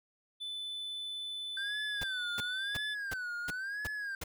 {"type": "tone", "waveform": "triangle", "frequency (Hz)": 3504, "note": "A7", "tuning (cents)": -8, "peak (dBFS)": -36, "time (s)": [0.4, 2.95], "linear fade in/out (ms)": 20}
{"type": "tone with vibrato", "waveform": "triangle", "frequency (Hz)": 1559, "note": "G6", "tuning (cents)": -10, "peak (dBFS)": -34, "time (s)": [1.57, 4.15], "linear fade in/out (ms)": 2, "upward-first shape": "sine", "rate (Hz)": 0.97, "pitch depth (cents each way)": 160}
{"type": "noise bursts", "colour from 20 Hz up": "pink", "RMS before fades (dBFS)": -39, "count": 7, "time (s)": [2.01, 4.239], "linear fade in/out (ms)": 5, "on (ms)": 27, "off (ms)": 340}
{"effects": []}